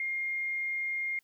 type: tone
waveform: sine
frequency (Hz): 2125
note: C7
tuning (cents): +26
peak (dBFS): -30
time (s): 0-1.19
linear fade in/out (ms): 2
effects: white hiss -72 dBFS RMS until 1.23 s